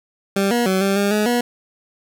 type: tone with pitch steps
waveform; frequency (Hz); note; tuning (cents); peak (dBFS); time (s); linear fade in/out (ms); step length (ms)
20% pulse; 196.7 / 239.2 / 188.8 / 196.1 / 201.3 / 211.1 / 241.5; G3 / A#3 / F#3 / G3 / G3 / G#3 / B3; +6 / +45 / +35 / +1 / +46 / +29 / -39; -11; 0.36-1.41; 5; 150
effects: none